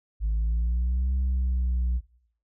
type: exponential two-way sweep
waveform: sine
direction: up then down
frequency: 52.1 to 65 to 60.3 Hz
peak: -20 dBFS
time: 0.2-2.01 s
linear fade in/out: 50 ms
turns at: 1.13 s
effects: noise-tail reverb RT60 0.7 s tail -20 dB re dry + tanh soft clip ceiling -21 dBFS